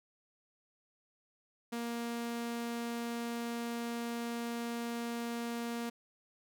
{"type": "tone", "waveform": "sawtooth", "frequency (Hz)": 234.9, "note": "A#3", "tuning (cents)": 13, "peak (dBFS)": -32, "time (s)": [1.72, 5.9], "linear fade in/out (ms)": 10, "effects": []}